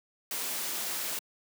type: noise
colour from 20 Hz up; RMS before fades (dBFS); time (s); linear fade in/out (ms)
white; -34; 0.31-1.19; 2
effects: high-pass 200 Hz 12 dB/octave